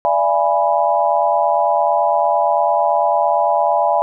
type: chord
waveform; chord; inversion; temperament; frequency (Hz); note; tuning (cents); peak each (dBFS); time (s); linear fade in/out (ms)
sine; E dominant seventh; third; equal with one note detuned; 587.3 / 676.2 / 830.6 / 987.8; D5 / E5 / G#5 / B5; 0 / +44 / 0 / 0; -19 / -17 / -17 / -20; 0.05-4.02; 0
effects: none